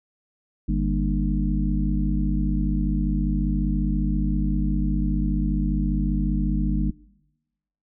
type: harmonic tone with a mistuned harmonic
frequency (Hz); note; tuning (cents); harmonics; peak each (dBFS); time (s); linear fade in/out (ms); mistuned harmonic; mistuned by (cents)
50.2; G1; +42; 1 / 3 / 4 / 5 / 6; -22 / -28 / -27 / -30 / -30; 0.68-6.91; 10; 5; -110
effects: noise-tail reverb RT60 1.0 s tail -23 dB re dry